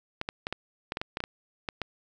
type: clicks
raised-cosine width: 0.3 ms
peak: -15 dBFS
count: 12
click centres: 0.214 / 0.289 / 0.469 / 0.526 / 0.921 / 0.971 / 1.015 / 1.171 / 1.204 / 1.239 / 1.688 / 1.817 s
effects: none

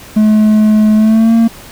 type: tone with pitch glide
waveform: triangle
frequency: 214.4 to 228.5 Hz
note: A3 to A#3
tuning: -45 to -34 cents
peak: -3 dBFS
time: 0.16-1.48 s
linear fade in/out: 10 ms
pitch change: +111 cents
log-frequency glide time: 0.95-1.34 s
effects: pink hiss -34 dBFS RMS until 1.71 s

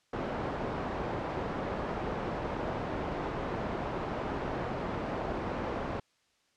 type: low-pass noise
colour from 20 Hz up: white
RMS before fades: -35 dBFS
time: 0.13-6 s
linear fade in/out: 5 ms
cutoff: 770 Hz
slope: 12 dB/octave
effects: white hiss -71 dBFS RMS until 6.56 s + low-pass 6000 Hz 12 dB/octave

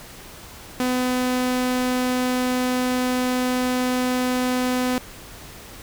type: tone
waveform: sawtooth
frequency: 251.9 Hz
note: B3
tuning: 34 cents sharp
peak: -16 dBFS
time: 0.8-4.98 s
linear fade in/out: 0 ms
effects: pink hiss -41 dBFS RMS until 5.82 s

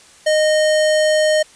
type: tone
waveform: square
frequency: 617 Hz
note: D#5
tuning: 15 cents flat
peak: -13 dBFS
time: 0.26-1.43 s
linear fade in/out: 10 ms
effects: white hiss -46 dBFS RMS until 1.55 s + resampled to 22050 Hz

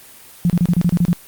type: tone bursts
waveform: sine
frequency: 173.9 Hz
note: F3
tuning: 7 cents flat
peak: -11 dBFS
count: 9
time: 0.45-1.13 s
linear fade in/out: 0 ms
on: 48 ms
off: 31 ms
effects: white hiss -42 dBFS RMS until 1.27 s + Opus 24 kbps

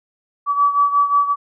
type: beating tone pair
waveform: sine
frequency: 1145 / 1150.6 Hz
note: D6 / D6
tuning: -44 / -36 cents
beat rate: 5.6 Hz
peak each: -14 / -19 dBFS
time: 0.46-1.36 s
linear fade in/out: 50 ms
effects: none

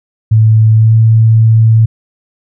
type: tone with pitch glide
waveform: sine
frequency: 110 to 111.92 Hz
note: A2 to A2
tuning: 0 to +30 cents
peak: -3 dBFS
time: 0.31-1.86 s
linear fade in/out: 10 ms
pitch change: +30 cents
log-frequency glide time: 0.74-0.95 s
effects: none

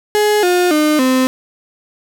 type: tone with pitch steps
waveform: 35% pulse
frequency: 420 / 357.3 / 303.9 / 258.5 Hz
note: G#4 / F4 / D#4 / C4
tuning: +19 / +40 / -41 / -21 cents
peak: -9 dBFS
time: 0.15-1.27 s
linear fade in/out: 0 ms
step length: 280 ms
effects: none

